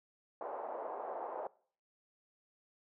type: band-pass noise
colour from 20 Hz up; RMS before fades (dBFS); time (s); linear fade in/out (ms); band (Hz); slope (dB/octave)
pink; -42; 0.41-1.47; 2; 510 to 900; 24
effects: noise-tail reverb RT60 0.5 s tail -22 dB re dry